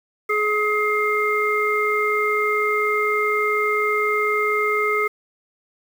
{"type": "harmonic tone", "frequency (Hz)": 422.1, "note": "G#4", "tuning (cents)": 28, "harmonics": [1, 3, 5], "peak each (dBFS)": [-22, -22, -22], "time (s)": [0.29, 5.08], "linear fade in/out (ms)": 10, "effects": ["7-bit"]}